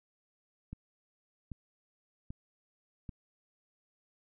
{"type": "click train", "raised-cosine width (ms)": 5, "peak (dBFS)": -29, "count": 4, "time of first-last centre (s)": [0.73, 3.092], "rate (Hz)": 1.27, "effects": []}